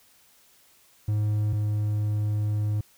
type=tone pair in turn; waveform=triangle; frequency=105.6 / 105.23 Hz; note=G#2 / G#2; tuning=+29 / +23 cents; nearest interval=unison; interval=6 cents; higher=first; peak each=-20 / -21 dBFS; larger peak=first; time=1.08-1.53 / 1.53-2.81 s; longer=second; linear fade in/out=5 ms; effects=white hiss -59 dBFS RMS until 2.97 s